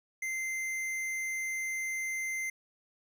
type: tone with hard clipping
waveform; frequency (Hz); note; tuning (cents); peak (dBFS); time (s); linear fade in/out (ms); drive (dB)
sine; 2080; C7; -11; -34; 0.22-2.5; 5; 12
effects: none